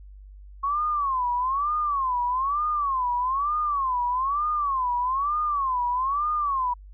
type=tone with vibrato; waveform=sine; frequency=1089 Hz; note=C#6; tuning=31 cents flat; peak=-22 dBFS; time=0.63-6.74 s; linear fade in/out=10 ms; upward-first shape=sine; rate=1.1 Hz; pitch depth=200 cents each way; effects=added 49 Hz sine -42 dBFS peak until 6.93 s